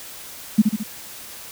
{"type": "tone with echo", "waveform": "sine", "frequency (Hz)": 214, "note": "A3", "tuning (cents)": -48, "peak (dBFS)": -8, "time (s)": [0.58, 0.62], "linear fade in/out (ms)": 10, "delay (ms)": 72, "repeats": 3, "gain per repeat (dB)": -5, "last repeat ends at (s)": 0.836, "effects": ["white hiss -38 dBFS RMS until 1.51 s"]}